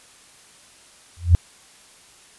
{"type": "tone with exponential growth", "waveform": "sine", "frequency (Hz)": 86.3, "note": "F2", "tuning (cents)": -20, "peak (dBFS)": -5, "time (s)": [1.17, 1.35], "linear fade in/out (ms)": 0, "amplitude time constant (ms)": 38, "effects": ["white hiss -50 dBFS RMS until 2.38 s", "resampled to 24000 Hz"]}